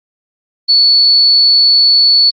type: tone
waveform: sine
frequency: 4435 Hz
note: C#8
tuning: in tune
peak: -5 dBFS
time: 0.68-2.31 s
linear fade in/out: 20 ms
effects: Opus 24 kbps